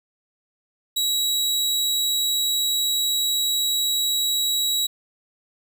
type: tone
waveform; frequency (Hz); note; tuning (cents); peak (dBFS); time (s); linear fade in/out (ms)
sawtooth; 3876; B7; -33; -17; 0.96-4.87; 10
effects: none